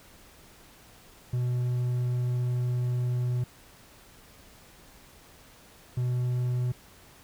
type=tone pair in turn; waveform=triangle; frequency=123.47 / 124.01 Hz; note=B2 / B2; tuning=0 / +8 cents; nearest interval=unison; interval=8 cents; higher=second; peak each=-23 dBFS; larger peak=neither; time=1.33-3.44 / 5.97-6.72 s; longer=first; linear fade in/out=5 ms; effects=pink hiss -54 dBFS RMS until 7.23 s